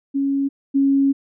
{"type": "tone pair in turn", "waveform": "sine", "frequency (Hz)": [276.4, 275.2], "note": ["C#4", "C#4"], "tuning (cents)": [-5, -12], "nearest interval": "unison", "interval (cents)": 7, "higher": "first", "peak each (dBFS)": [-17, -13], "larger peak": "second", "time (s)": [[0.14, 0.49], [0.74, 1.13]], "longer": "second", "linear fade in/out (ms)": 20, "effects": []}